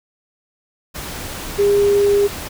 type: tone in noise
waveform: sine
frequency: 404.8 Hz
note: G#4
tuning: 44 cents flat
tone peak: -11 dBFS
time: 1.58-2.28 s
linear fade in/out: 20 ms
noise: pink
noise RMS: -29 dBFS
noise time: 0.94-2.49 s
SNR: +15 dB
effects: none